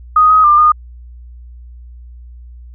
sine tone with pitch steps, 1245 / 1261 / 1194 / 1224 Hz, D#6 / D#6 / D6 / D#6, +1 / +23 / +28 / -29 cents, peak -5 dBFS, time 0.16-0.72 s, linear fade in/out 5 ms, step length 140 ms, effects added 60 Hz sine -32 dBFS peak until 2.74 s

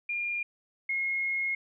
sine tone pair in turn, 2409 / 2157 Hz, D7 / C#7, +43 / -48 cents, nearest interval major second, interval 191 cents, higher first, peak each -29 / -27 dBFS, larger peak second, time 0.09-0.43 / 0.89-1.55 s, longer second, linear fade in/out 5 ms, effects none

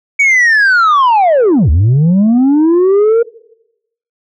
sine linear two-way sweep, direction down then up, 2276 to 69.3 to 472.2 Hz, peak -3 dBFS, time 0.19-3.23 s, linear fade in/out 10 ms, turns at 1.7 s, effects noise-tail reverb RT60 0.9 s tail -23 dB re dry + tanh soft clip ceiling -5 dBFS

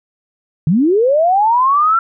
sine linear sweep, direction up, 140.1 to 1368 Hz, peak -9 dBFS, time 0.67-1.99 s, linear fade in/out 2 ms, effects none

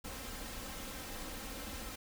pink noise with comb filter, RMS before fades -44 dBFS, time 0.04-1.96 s, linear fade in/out 10 ms, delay 3.8 ms, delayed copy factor +0.55, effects none

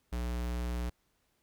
square tone, 60.1 Hz, B1, 46 cents flat, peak -33 dBFS, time 0.12-0.9 s, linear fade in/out 10 ms, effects pink hiss -75 dBFS RMS until 1.42 s

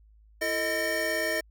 square tone cluster, 336 / 444.2 / 625 / 1817 / 2284 Hz, E4 / A4 / D#5 / A#6 / D7, +33 / +16 / +8 / -45 / -49 cents, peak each -37 / -37 / -31 / -31 / -39 dBFS, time 0.41-1.41 s, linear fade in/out 10 ms, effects added 53 Hz sine -54 dBFS peak until 1.5 s

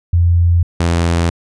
sine / sawtooth tone pair in turn, 86.1 / 84.77 Hz, F2 / E2, -24 / +49 cents, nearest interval unison, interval 27 cents, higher first, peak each -8 dBFS, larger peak neither, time 0.13-0.63 / 0.8-1.3 s, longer neither, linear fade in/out 5 ms, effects resampled to 22050 Hz

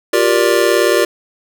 square chord, G minor seventh, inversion third, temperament just, 352.8 / 392 / 470.4 / 588 Hz, F4 / G4 / Bb4 / D5, +18 / 0 / +16 / +2 cents, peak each -17 dBFS, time 0.13-1.05 s, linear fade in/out 5 ms, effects none

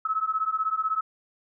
sine beating tone pair, 1286 / 1302 Hz, E6 / E6, -43 / -22 cents, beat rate 16 Hz, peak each -27 dBFS, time 0.05-1.01 s, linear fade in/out 5 ms, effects none

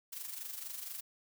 blue noise with amplitude modulation, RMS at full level -41 dBFS, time 0.12-1.01 s, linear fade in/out 10 ms, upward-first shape sine, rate 24.3 Hz, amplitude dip 60%, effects none

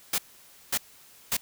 white noise bursts, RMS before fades -26 dBFS, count 3, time 0.13-1.369 s, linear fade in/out 5 ms, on 53 ms, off 540 ms, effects white hiss -54 dBFS RMS until 1.41 s

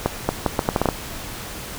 accelerating click train, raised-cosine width 1 ms, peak -3 dBFS, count 9, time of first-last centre 0.06-0.888 s, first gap 230 ms, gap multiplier 0.75, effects pink hiss -33 dBFS RMS until 1.78 s

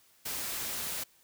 white noise, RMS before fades -36 dBFS, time 0.25-1.04 s, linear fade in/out 10 ms, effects white hiss -64 dBFS RMS until 1.23 s

